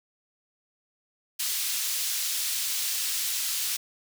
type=high-pass noise; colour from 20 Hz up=pink; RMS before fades=-29 dBFS; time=1.39-3.77 s; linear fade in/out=10 ms; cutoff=3800 Hz; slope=12 dB/octave; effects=none